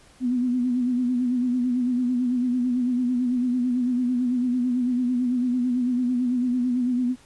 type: tone with vibrato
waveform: sine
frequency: 248.2 Hz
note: B3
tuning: 9 cents sharp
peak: -20 dBFS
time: 0.2-7.16 s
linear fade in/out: 50 ms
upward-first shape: sine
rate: 9 Hz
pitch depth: 53 cents each way
effects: pink hiss -54 dBFS RMS until 7.25 s + resampled to 24000 Hz